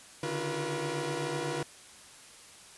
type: tone cluster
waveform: sawtooth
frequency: 141.5 / 149.5 / 341.8 / 373.6 / 481.2 Hz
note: C#3 / D3 / F4 / F#4 / B4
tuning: +36 / +31 / -37 / +17 / -45 cents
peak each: -37 / -35 / -33 / -37 / -32 dBFS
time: 0.23-1.63 s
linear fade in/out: 2 ms
effects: white hiss -52 dBFS RMS until 2.77 s + resampled to 24000 Hz